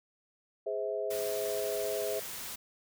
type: chord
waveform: sine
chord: Ab augmented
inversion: none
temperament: just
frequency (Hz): 415.3 / 519.1 / 648.9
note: Ab4 / C5 / E5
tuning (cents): 0 / -14 / -27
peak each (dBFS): -35 / -37 / -35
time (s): 0.66-2.2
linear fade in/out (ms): 10
type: noise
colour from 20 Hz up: white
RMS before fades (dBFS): -41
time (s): 1.1-2.56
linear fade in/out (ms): 10
effects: none